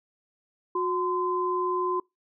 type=tone pair together; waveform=sine; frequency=363.4 / 1027.9 Hz; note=F#4 / C6; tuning=-31 / -31 cents; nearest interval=octave + tritone; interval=1800 cents; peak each=-27 dBFS; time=0.75-2 s; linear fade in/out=5 ms; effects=noise-tail reverb RT60 0.2 s tail -25 dB re dry